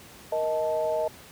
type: tone cluster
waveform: sine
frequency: 469 / 629 / 877 Hz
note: A#4 / D#5 / A5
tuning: +11 / +19 / -6 cents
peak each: -31 / -25 / -33 dBFS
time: 0.32-1.08 s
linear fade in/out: 5 ms
effects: pink hiss -48 dBFS RMS until 1.31 s + high-pass 60 Hz 12 dB/octave